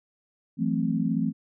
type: chord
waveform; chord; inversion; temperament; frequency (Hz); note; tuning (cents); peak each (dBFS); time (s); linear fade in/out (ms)
sine; F# half-diminished seventh; third; equal with one note detuned; 166.83 / 185 / 220 / 261.6; E3 / F#3 / A3 / C4; +21 / 0 / 0 / 0; -28 / -32 / -27 / -28; 0.57-1.33; 50
effects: none

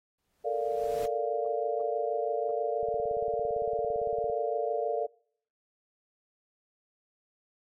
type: noise with exponential growth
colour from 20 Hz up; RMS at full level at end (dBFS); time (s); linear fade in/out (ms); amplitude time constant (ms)
pink; -43; 0.18-1.06; 5; 190
type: chord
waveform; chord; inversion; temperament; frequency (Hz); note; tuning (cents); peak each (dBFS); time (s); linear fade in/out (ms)
sine; Bb major seventh; third; equal; 440 / 466.2 / 587.3 / 698.5; A4 / Bb4 / D5 / F5; 0 / 0 / 0 / 0; -33; 0.44-5.07; 20
type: click train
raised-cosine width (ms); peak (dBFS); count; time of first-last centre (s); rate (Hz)
5; -38; 27; 2.83-4.299; 17.7
effects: noise-tail reverb RT60 0.6 s tail -25 dB re dry + AAC 48 kbps

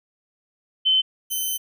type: tone pair in turn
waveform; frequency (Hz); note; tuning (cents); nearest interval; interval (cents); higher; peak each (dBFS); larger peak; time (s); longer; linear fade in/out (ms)
sine / 5% pulse; 3064 / 3064; G7 / G7; -40 / -40; unison; 0; neither; -15; neither; 0.85-1.02 / 1.3-1.58; second; 20
effects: none

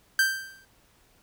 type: tone with exponential decay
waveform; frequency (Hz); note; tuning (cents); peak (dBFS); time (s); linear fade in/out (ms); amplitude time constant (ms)
45% pulse; 1568; G6; 0; -17; 0.19-0.65; 2; 100
effects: pink hiss -62 dBFS RMS until 1.22 s

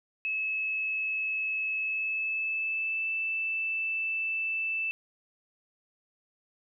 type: tone with pitch glide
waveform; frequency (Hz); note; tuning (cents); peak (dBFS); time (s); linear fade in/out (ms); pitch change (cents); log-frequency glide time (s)
sine; 2590 to 2644; E7 to E7; -31 to +5; -28; 0.25-4.91; 0; +36; 1.79-3.1
effects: none

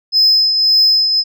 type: tone with tremolo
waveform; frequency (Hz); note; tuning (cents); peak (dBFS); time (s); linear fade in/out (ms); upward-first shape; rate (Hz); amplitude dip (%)
sine; 5100; D#8; +42; -4; 0.12-1.24; 50; triangle; 1.8; 60
effects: tanh soft clip ceiling -6 dBFS

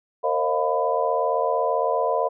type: tone cluster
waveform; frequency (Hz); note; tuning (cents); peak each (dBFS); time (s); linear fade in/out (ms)
sine; 461.5 / 537 / 625 / 703 / 999; A#4 / C5 / D#5 / F5 / B5; -17 / +45 / +8 / +11 / +20; -26; 0.23-2.29; 20
effects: none

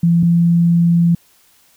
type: tone pair in turn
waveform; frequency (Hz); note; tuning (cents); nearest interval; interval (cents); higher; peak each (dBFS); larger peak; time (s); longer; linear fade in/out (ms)
sine; 169.5 / 170.27; E3 / F3; +49 / -44; unison; 7; second; -9; neither; 0.03-0.23 / 0.23-1.15; second; 5
effects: white hiss -53 dBFS RMS until 1.76 s

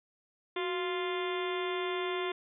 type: harmonic tone with a mistuned harmonic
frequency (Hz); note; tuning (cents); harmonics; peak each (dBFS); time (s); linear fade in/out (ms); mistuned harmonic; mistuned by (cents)
349.2; F4; 0; 1 / 2 / 3 / 4 / 5 / 6 / 7 / 8 / 9 / 10; -33 / -42 / -39 / -45 / -46 / -42 / -47 / -48 / -48 / -44; 0.56-2.32; 5; 1; +89
effects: none

